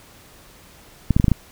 clicks, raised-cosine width 5 ms, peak -3 dBFS, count 6, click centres 1.107 / 1.165 / 1.199 / 1.243 / 1.282 / 1.317 s, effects pink hiss -48 dBFS RMS until 1.51 s

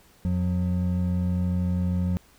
triangle tone pair together, 87.3 / 180.13 Hz, F2 / F#3, 0 / -46 cents, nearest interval octave + minor second, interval 1254 cents, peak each -23 dBFS, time 0.25-2.17 s, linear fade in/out 0 ms, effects pink hiss -57 dBFS RMS until 2.38 s

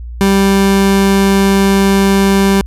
30% pulse tone, 196 Hz, G3, in tune, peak -5 dBFS, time 0.21-2.61 s, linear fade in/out 0 ms, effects added 59 Hz sine -23 dBFS peak until 2.66 s + resampled to 32000 Hz

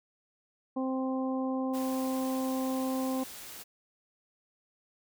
harmonic tone, 261.6 Hz, C4, in tune, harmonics 1 / 2 / 3 / 4, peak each -30 / -36 / -40 / -42 dBFS, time 0.76-3.24 s, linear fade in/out 10 ms
white noise, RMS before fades -45 dBFS, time 1.73-3.64 s, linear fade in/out 20 ms
effects none

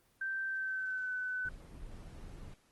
sine tone with pitch glide, 1562 to 1506.2 Hz, G6 to F#6, -7 to +30 cents, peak -34 dBFS, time 0.21-1.49 s, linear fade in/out 5 ms, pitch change -63 cents, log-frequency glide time 0.46-1.12 s
brown noise, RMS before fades -48 dBFS, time 1.45-2.54 s, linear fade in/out 2 ms
effects pink hiss -70 dBFS RMS until 2.71 s + Opus 24 kbps

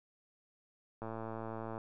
click train, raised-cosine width 1 ms, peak -28 dBFS, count 86, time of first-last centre 1.02-1.779 s, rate 112 Hz, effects none

